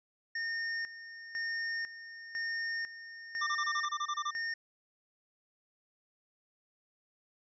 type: tone with tremolo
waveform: square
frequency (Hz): 1830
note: A#6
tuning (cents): -32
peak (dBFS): -34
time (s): 0.35-4.54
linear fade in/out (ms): 5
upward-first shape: square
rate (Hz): 1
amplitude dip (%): 75
type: tone bursts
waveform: square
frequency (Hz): 1185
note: D6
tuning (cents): +15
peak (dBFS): -32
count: 11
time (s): 3.41-4.31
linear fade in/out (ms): 10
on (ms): 60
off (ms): 24
effects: resampled to 16000 Hz